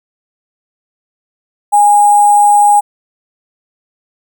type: tone with sample-and-hold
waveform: sine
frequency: 824 Hz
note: G#5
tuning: 14 cents flat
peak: -4 dBFS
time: 1.72-2.81 s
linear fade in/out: 20 ms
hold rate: 8820 Hz
effects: none